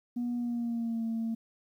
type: tone with pitch glide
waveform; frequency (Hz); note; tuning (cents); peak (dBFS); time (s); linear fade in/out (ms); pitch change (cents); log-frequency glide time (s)
sine; 241.6 to 226.7; B3 to A#3; -38 to -48; -28; 0.16-1.35; 10; -110; 0.37-1.04
effects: tanh soft clip ceiling -27 dBFS + 11-bit

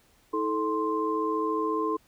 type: tone cluster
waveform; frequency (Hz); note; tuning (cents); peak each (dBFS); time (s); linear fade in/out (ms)
sine; 320.9 / 435.3 / 1048; E4 / A4 / C6; -46 / -19 / +2; -30 / -29 / -29; 0.33-1.97; 10
effects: pink hiss -63 dBFS RMS until 2.07 s

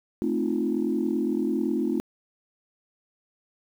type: chord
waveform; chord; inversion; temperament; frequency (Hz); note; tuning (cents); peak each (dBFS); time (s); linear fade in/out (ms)
sine; F dominant seventh; first; equal; 220 / 261.6 / 311.1 / 349.2; A3 / C4 / Eb4 / F4; 0 / 0 / 0 / 0; -28; 0.22-2; 0
effects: tanh soft clip ceiling -14 dBFS + 9-bit

